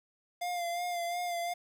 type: tone with vibrato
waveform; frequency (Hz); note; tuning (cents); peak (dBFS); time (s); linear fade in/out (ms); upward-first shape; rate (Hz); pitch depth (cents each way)
square; 698.5; F5; 0; -33; 0.41-1.54; 10; sine; 2.8; 34
effects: 10-bit